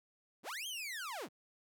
sawtooth linear two-way sweep, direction up then down, 106.9 to 3254 to 106.9 Hz, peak -37 dBFS, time 0.43-1.29 s, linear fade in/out 50 ms, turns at 0.67 s, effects none

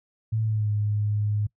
sine tone with pitch glide, 110.6 to 104.63 Hz, A2 to G#2, +9 to +13 cents, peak -22 dBFS, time 0.32-1.47 s, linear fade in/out 10 ms, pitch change -96 cents, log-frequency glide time 0.43-0.7 s, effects noise-tail reverb RT60 0.1 s tail -22 dB re dry

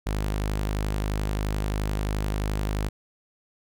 sawtooth tone, 51.5 Hz, G#1, 14 cents flat, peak -21 dBFS, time 0.06-2.89 s, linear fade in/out 10 ms, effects none

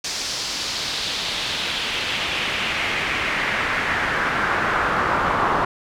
brown noise with band-pass filter sweep, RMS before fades -23 dBFS, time 0.04-5.65 s, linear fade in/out 5 ms, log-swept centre 5500 to 1100 Hz, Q 2.1, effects none

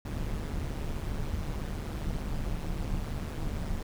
brown noise with amplitude modulation, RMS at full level -30 dBFS, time 0.05-3.83 s, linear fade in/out 5 ms, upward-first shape sine, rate 150 Hz, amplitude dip 70%, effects none

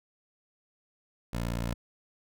15% pulse tone, 58.27 Hz, A#1, in tune, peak -24 dBFS, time 1.33-1.74 s, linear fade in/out 5 ms, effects none

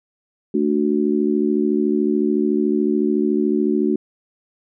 harmonic tone, 73.8 Hz, D2, 9 cents sharp, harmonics 3 / 4 / 5, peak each -20 / -20 / -20 dBFS, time 0.54-3.96 s, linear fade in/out 5 ms, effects none

